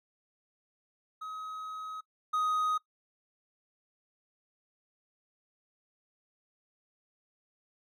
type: tone pair in turn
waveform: triangle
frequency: 1270 / 1251.8 Hz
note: D#6 / D#6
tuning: +35 / +10 cents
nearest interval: unison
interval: 25 cents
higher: first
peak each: -36 / -25 dBFS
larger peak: second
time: 1.21-2.01 / 2.33-2.78 s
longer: first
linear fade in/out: 10 ms
effects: noise-tail reverb RT60 0.1 s tail -21 dB re dry